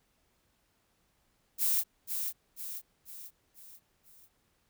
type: noise with echo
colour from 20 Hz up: violet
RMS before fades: -28 dBFS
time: 1.58-1.84 s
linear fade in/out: 50 ms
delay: 490 ms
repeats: 5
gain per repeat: -6 dB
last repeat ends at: 4.29 s
effects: pink hiss -73 dBFS RMS until 4.69 s